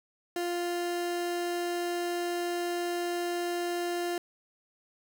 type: tone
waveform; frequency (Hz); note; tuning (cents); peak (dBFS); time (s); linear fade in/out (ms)
30% pulse; 349.2; F4; 0; -27; 0.36-4.18; 2
effects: none